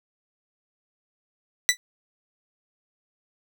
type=tone with exponential decay; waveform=15% pulse; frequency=1975.5 Hz; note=B6; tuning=in tune; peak=-5 dBFS; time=1.69-1.77 s; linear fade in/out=0 ms; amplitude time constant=16 ms; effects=none